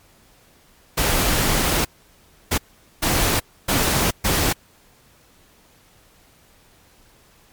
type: noise bursts at uneven times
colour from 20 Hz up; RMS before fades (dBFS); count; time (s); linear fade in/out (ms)
pink; -19; 5; 0.97-1.85 / 2.51-2.58 / 3.02-3.4 / 3.68-4.11 / 4.24-4.53; 10
effects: pink hiss -54 dBFS RMS until 7.52 s + MP3 96 kbps